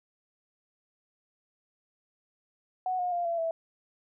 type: tone with pitch steps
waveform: sine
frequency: 740 / 718.5 / 697.7 / 677.4 / 657.7 Hz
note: F#5 / F5 / F5 / E5 / E5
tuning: 0 / +49 / -2 / +47 / -4 cents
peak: -27 dBFS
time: 2.86-3.51 s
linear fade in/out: 2 ms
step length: 130 ms
effects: none